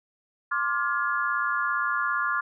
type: chord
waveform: sine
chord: D half-diminished seventh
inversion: third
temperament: just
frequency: 1057.2 / 1174.7 / 1409.6 / 1691.5 Hz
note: C6 / D6 / F6 / Ab6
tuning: +18 / 0 / +16 / +31 cents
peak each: -31 / -29 / -27 / -31 dBFS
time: 0.51-2.41 s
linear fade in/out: 10 ms
effects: none